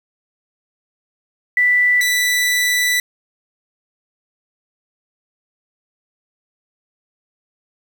sine / sawtooth tone pair in turn, 1975.5 / 1975.5 Hz, B6 / B6, 0 / 0 cents, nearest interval unison, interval 0 cents, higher neither, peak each -11 dBFS, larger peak neither, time 1.57-2.01 / 2.01-3 s, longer second, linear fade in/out 2 ms, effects 7-bit

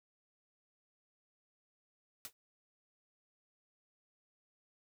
white noise with exponential decay, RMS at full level -40 dBFS, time 2.25-2.33 s, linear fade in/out 1 ms, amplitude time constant 16 ms, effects none

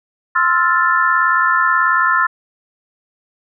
sine chord, F major seventh, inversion second, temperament equal, 1046.5 / 1318.5 / 1396.9 / 1760 Hz, C6 / E6 / F6 / A6, 0 / 0 / 0 / 0 cents, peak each -17 dBFS, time 0.35-2.27 s, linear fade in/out 10 ms, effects none

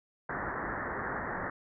white low-pass noise, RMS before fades -36 dBFS, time 0.29-1.5 s, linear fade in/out 5 ms, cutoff 1900 Hz, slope 96 dB/octave, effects none

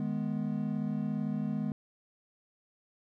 triangle chord, G# minor, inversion second, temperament equal with one note detuned, 155.56 / 209.1 / 246.9 Hz, D#3 / G#3 / B3, 0 / +12 / 0 cents, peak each -34 / -31 / -34 dBFS, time 0-1.72 s, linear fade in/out 2 ms, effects none

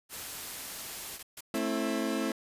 white noise, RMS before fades -40 dBFS, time 0.09-1.2 s, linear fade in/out 50 ms
white noise bursts, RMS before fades -43 dBFS, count 3, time 1.19-1.587 s, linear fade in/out 5 ms, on 39 ms, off 140 ms
30% pulse chord, A minor, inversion none, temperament equal with one note detuned, 220 / 265.7 / 329.6 Hz, A3 / C4 / E4, 0 / +27 / 0 cents, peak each -31 dBFS, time 1.54-2.32 s, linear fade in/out 2 ms
effects resampled to 32000 Hz

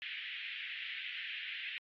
white band-pass noise, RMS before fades -43 dBFS, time 0.02-1.78 s, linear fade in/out 0 ms, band 1800 to 3200 Hz, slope 48 dB/octave, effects AAC 32 kbps

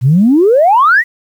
sine exponential sweep, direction up, 116.54 to 2009 Hz, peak -4 dBFS, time 0.01-1.04 s, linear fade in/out 50 ms, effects tanh soft clip ceiling 0 dBFS + 7-bit

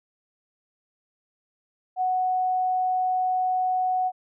sine tone, 740 Hz, F#5, in tune, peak -21 dBFS, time 1.96-4.12 s, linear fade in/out 50 ms, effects none

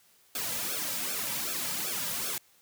white noise with flanger, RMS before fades -33 dBFS, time 0.35-2.38 s, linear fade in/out 2 ms, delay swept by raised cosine 1 to 2.8 ms, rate 2.6 Hz, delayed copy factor -1, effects white hiss -63 dBFS RMS until 2.61 s + high-pass 60 Hz 12 dB/octave

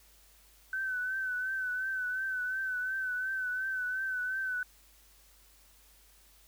sine tone with vibrato, 1520 Hz, F#6, 46 cents sharp, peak -31 dBFS, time 0.73-4.63 s, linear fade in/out 2 ms, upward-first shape triangle, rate 2.8 Hz, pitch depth 54 cents each way, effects added 50 Hz sine -63 dBFS peak until 6.47 s + white hiss -62 dBFS RMS until 6.47 s

